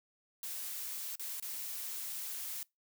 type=noise with dropouts; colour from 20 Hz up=blue; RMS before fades=-41 dBFS; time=0.43-2.63 s; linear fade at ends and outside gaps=1 ms; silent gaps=1.156-1.195 / 1.399-1.424 s; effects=noise-tail reverb RT60 0.2 s tail -24 dB re dry